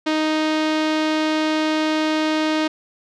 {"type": "tone with low-pass filter", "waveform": "sawtooth", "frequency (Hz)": 311.1, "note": "D#4", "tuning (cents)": 0, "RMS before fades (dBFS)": -20, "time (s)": [0.06, 2.68], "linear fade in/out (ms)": 10, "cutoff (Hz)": 4200, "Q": 1.3, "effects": []}